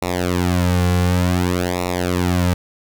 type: tone with flanger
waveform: sawtooth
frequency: 89.5 Hz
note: F2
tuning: 43 cents sharp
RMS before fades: -18 dBFS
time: 0.02-2.54 s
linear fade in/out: 5 ms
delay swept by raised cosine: 0.63 to 3.23 ms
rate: 0.55 Hz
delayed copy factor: -0.95
effects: none